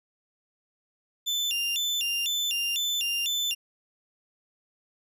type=tone with vibrato; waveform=35% pulse; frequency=3136 Hz; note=G7; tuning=in tune; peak=-24 dBFS; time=1.26-3.55 s; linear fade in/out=20 ms; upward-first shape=square; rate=2 Hz; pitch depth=200 cents each way; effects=none